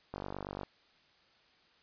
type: click train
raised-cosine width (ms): 1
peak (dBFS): -25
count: 25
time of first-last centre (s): 0.14-0.633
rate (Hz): 48.7
effects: white hiss -66 dBFS RMS until 1.82 s + resampled to 11025 Hz